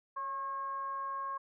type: tone with frequency modulation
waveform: sine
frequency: 1087 Hz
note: C#6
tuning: 34 cents flat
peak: -35 dBFS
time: 0.16-1.38 s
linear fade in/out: 10 ms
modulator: 533 Hz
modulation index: 0.3
effects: none